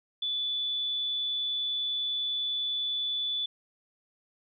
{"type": "tone", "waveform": "sine", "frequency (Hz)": 3470, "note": "A7", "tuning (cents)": -25, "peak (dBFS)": -28, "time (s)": [0.22, 3.46], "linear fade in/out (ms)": 5, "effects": []}